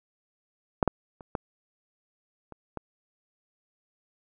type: clicks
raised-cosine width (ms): 1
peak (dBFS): -7 / -8 / -30 / -14 / -28 / -20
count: 6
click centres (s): 0.828 / 0.877 / 1.208 / 1.352 / 2.523 / 2.773
effects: none